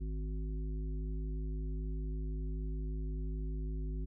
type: harmonic tone with a mistuned harmonic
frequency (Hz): 52.6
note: G#1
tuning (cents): +23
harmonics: 1 / 3 / 5 / 7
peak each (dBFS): -35 / -45 / -49 / -52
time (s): 0-4.06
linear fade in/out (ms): 20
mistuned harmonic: 3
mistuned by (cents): -15
effects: none